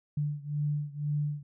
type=beating tone pair; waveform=sine; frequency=146.7 / 148.7 Hz; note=D3 / D3; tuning=-2 / +22 cents; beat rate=2 Hz; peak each=-31 / -33 dBFS; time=0.17-1.43 s; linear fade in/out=5 ms; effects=none